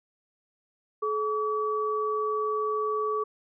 sine tone pair together, 428.2 / 1143.2 Hz, A4 / D6, -47 / -47 cents, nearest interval octave + perfect fourth, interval 1700 cents, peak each -28 dBFS, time 1.02-3.24 s, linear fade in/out 10 ms, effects none

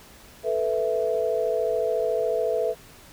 sine chord, A suspended second, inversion none, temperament equal, 440 / 493.9 / 659.3 Hz, A4 / B4 / E5, 0 / 0 / 0 cents, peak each -26 dBFS, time 0.43-2.75 s, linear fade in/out 50 ms, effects pink hiss -49 dBFS RMS until 3.12 s

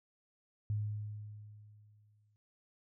sine tone with exponential decay, 105.2 Hz, G#2, 23 cents sharp, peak -31 dBFS, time 0.7-2.36 s, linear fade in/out 0 ms, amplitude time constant 360 ms, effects noise-tail reverb RT60 0.2 s tail -23 dB re dry

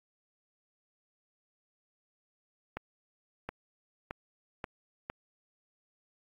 accelerating click train, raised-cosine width 0.5 ms, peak -21 dBFS, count 5, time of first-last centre 2.77-5.1 s, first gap 720 ms, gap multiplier 0.86, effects AAC 64 kbps

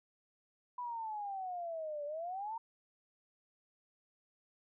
sine exponential two-way sweep, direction down then up, 995 to 575 to 932 Hz, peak -38 dBFS, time 0.78-2.58 s, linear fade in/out 5 ms, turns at 2.05 s, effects none

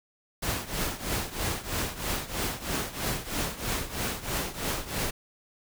pink noise with tremolo, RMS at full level -28 dBFS, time 0.42-5.11 s, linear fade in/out 10 ms, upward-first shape triangle, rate 3.1 Hz, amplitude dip 85%, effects none

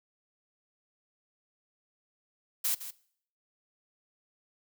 blue noise with echo, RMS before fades -29 dBFS, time 2.64-2.75 s, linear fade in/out 10 ms, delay 160 ms, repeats 1, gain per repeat -12 dB, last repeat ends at 2.91 s, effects noise-tail reverb RT60 0.6 s tail -20 dB re dry

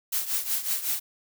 blue noise with tremolo, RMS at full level -25 dBFS, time 0.12-1 s, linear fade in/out 10 ms, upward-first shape triangle, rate 5.4 Hz, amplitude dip 80%, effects none

